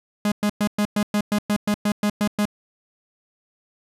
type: tone bursts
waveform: 45% pulse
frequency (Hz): 207.7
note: G#3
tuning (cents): 0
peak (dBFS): -18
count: 13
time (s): 0.25-2.454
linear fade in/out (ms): 2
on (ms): 68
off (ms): 110
effects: resampled to 32000 Hz